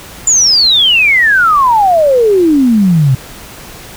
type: exponential sweep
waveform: sine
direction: down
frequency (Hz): 7210 to 125.9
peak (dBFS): -5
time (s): 0.27-3.15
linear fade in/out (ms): 5
effects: pink hiss -31 dBFS RMS until 3.96 s